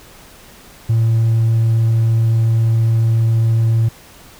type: tone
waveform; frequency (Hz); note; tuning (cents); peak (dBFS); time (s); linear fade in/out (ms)
triangle; 113.4; A#2; -47; -8; 0.89-3.89; 10
effects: tanh soft clip ceiling -6 dBFS + pink hiss -42 dBFS RMS until 4.39 s